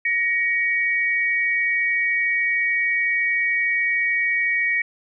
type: tone pair together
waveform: sine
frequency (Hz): 1888.6 / 2255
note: A#6 / C#7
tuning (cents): +22 / +29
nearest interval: minor third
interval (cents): 307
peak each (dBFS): -21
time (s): 0.05-4.82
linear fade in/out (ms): 5
effects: none